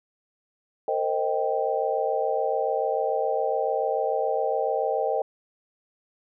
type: chord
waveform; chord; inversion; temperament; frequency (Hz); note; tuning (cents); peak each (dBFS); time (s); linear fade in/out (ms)
sine; C minor seventh; third; equal with one note detuned; 456.3 / 523.3 / 622.3 / 784; Bb4 / C5 / Eb5 / G5; -37 / 0 / 0 / 0; -28; 0.88-5.22; 2
effects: none